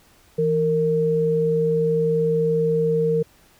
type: tone pair together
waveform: sine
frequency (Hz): 163.84 / 460.2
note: E3 / A#4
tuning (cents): -10 / -22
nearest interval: octave + tritone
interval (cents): 1788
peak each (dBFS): -23 / -18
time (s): 0.38-3.23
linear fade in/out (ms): 10
effects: pink hiss -55 dBFS RMS until 3.59 s